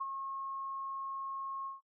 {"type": "tone with ADSR envelope", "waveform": "sine", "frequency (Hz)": 1084, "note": "C#6", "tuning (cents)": -39, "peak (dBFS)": -33, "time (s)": [0, 1.81], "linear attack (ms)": 14, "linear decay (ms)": 25, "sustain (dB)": -5, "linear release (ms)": 150, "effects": ["noise-tail reverb RT60 0.1 s tail -19 dB re dry"]}